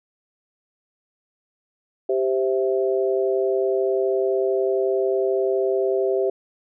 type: chord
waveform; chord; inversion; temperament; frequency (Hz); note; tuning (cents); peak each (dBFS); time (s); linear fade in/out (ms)
sine; C major; second; equal; 392 / 523.3 / 659.3; G4 / C5 / E5; 0 / 0 / 0; -20 / -25 / -26; 2.09-6.3; 5
effects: none